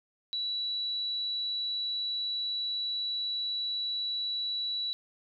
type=tone; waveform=sine; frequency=3932 Hz; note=B7; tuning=8 cents flat; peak=-30 dBFS; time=0.33-4.93 s; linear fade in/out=0 ms; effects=none

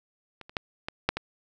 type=clicks; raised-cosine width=0.3 ms; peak=-26 / -29 / -12 / -16 / -6 / -14 dBFS; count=6; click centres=0.413 / 0.495 / 0.568 / 0.885 / 1.09 / 1.17 s; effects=none

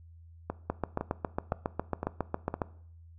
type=two click trains; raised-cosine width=1 ms; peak=-15 / -18 dBFS; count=15 / 5; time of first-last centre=0.7-2.618 / 0.5-2.541 s; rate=7.3 / 1.96 Hz; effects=noise-tail reverb RT60 0.6 s tail -19 dB re dry + added 83 Hz sine -50 dBFS peak until 3.18 s

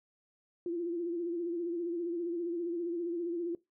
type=tone with vibrato; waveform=sine; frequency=342.8 Hz; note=F4; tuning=32 cents flat; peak=-32 dBFS; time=0.66-3.55 s; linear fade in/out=2 ms; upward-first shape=sine; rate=15 Hz; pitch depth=59 cents each way; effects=noise-tail reverb RT60 0.2 s tail -21 dB re dry

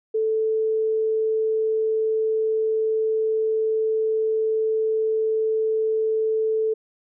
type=tone; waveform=sine; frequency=439.4 Hz; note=A4; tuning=2 cents flat; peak=-19 dBFS; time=0.14-6.74 s; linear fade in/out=10 ms; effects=none

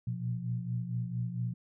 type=tone cluster; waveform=sine; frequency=118.1 / 122.5 / 176 Hz; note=A#2 / B2 / F3; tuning=+23 / -14 / +14 cents; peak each=-38 / -34 / -38 dBFS; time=0.07-1.54 s; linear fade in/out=5 ms; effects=none

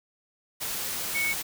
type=tone in noise; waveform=sine; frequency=2217 Hz; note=C#7; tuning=in tune; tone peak=-25 dBFS; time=1.14-1.34 s; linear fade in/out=20 ms; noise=white; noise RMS=-32 dBFS; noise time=0.6-1.43 s; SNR=+4 dB; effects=none

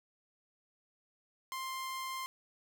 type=tone; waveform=sawtooth; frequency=1051 Hz; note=C6; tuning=7 cents sharp; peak=-34 dBFS; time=1.52-2.26 s; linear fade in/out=0 ms; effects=none

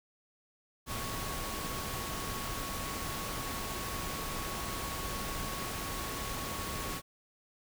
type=tone in noise; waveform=sine; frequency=1108.7 Hz; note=C#6; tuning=in tune; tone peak=-43 dBFS; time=0.86-7.02 s; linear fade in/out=50 ms; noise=pink; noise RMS=-38 dBFS; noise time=0.86-7.02 s; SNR=-8 dB; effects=none

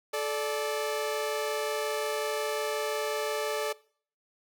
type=tone pair together; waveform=sawtooth; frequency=433.7 / 586.8 Hz; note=A4 / D5; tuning=-25 / -2 cents; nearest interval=perfect fourth; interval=523 cents; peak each=-28 dBFS; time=0.13-3.73 s; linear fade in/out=10 ms; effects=noise-tail reverb RT60 0.5 s tail -21 dB re dry

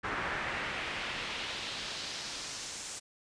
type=noise with band-pass filter sweep; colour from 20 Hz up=brown; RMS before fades=-38 dBFS; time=0.03-3 s; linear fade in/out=20 ms; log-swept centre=1500 to 7600 Hz; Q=1.6; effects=resampled to 22050 Hz

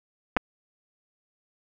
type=clicks; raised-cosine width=0.5 ms; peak=-8 dBFS; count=2; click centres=0.366 / 0.37 s; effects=none

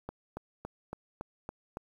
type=click train; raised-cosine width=1 ms; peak=-24 dBFS; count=7; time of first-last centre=0.09-1.771 s; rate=3.57 Hz; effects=9-bit

